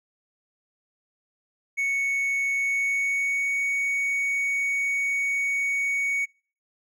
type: tone with pitch glide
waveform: triangle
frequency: 2217 to 2234 Hz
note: C#7 to C#7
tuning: 0 to +13 cents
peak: -21 dBFS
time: 1.77-6.26 s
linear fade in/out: 20 ms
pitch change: +13 cents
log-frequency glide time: 2.52-3.59 s
effects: noise-tail reverb RT60 0.4 s tail -24 dB re dry